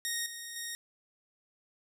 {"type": "tone with level steps", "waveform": "10% pulse", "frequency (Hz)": 1864.7, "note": "A#6", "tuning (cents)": 0, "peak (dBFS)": [-23, -32, -28], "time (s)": [0.05, 0.75], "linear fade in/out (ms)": 0, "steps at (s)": [0.26, 0.56], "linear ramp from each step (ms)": 2, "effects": []}